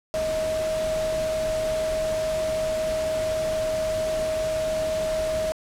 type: tone in noise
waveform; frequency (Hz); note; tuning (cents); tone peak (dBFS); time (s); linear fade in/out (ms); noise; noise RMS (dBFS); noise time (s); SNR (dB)
sine; 631; D#5; +24; -23; 0.14-5.52; 0; pink; -34; 0.14-5.52; +8
effects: low-pass 10000 Hz 12 dB/octave